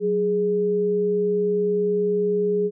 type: tone pair together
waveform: sine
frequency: 185 / 415.3 Hz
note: F#3 / G#4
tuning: 0 / 0 cents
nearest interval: octave + major second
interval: 1400 cents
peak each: -27 / -19 dBFS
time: 0-2.71 s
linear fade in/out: 50 ms
effects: none